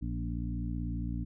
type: harmonic tone with a mistuned harmonic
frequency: 58.27 Hz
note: A#1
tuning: in tune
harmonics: 1 / 2 / 3 / 4 / 5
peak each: -35 / -38 / -40 / -41 / -42 dBFS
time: 0.01-1.25 s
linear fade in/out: 20 ms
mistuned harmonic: 4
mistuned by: +20 cents
effects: none